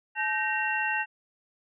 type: tone cluster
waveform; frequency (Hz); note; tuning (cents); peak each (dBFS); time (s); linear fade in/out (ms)
sine; 861 / 1552 / 1867 / 2733; A5 / G6 / A#6 / F7; -38 / -18 / +2 / -38; -31; 0.15-1.06; 50
effects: none